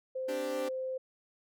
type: tone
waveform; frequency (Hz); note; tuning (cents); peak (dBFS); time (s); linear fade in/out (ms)
sine; 520; C5; -11; -33; 0.15-0.98; 10
type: chord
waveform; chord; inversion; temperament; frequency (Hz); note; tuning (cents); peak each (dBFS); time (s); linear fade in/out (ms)
sawtooth; C suspended second; none; equal; 261.6 / 293.7 / 392; C4 / D4 / G4; 0 / 0 / 0; -41 / -35 / -37; 0.28-0.69; 10
effects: none